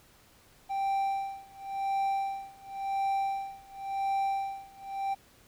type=tone with tremolo; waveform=triangle; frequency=784 Hz; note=G5; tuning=in tune; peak=-24 dBFS; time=0.69-5.15 s; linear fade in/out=20 ms; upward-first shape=sine; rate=0.93 Hz; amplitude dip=95%; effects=pink hiss -60 dBFS RMS until 5.47 s